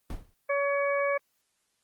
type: noise with exponential decay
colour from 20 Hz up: brown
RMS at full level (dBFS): -29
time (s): 0.1-0.34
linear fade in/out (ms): 2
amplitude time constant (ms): 52
type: harmonic tone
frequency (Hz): 564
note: C#5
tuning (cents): +30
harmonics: 1 / 2 / 3 / 4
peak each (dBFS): -26 / -32 / -35 / -33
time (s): 0.49-1.18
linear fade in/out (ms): 10
effects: white hiss -74 dBFS RMS until 1.83 s + Opus 24 kbps

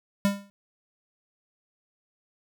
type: tone with exponential decay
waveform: square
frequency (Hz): 200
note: G3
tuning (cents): +35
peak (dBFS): -18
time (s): 0.25-0.5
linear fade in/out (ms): 0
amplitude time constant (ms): 53
effects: none

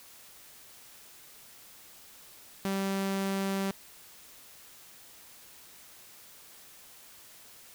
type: tone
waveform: sawtooth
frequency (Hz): 194.7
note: G3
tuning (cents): -12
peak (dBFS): -25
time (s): 2.65-3.71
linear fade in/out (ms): 0
effects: white hiss -53 dBFS RMS until 7.74 s

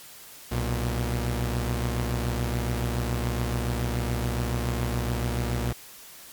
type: tone pair together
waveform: sawtooth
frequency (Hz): 62.83 / 118.6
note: B1 / A#2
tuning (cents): +30 / +30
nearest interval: major seventh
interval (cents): 1100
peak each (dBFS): -24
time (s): 0.51-5.73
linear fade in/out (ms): 10
effects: white hiss -46 dBFS RMS until 6.32 s + MP3 96 kbps

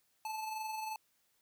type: tone with amplitude modulation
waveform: square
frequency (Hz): 871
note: A5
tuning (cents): -18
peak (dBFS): -37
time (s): 0.25-0.96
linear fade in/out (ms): 2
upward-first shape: sine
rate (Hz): 22.7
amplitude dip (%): 40
effects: white hiss -75 dBFS RMS until 1.41 s

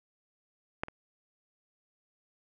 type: clicks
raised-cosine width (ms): 0.5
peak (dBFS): -15 / -28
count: 2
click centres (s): 0.835 / 0.884
effects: none

